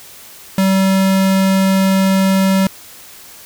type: tone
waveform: square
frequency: 191.9 Hz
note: G3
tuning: 37 cents flat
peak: -11 dBFS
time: 0.58-2.67 s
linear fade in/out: 2 ms
effects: white hiss -38 dBFS RMS until 3.45 s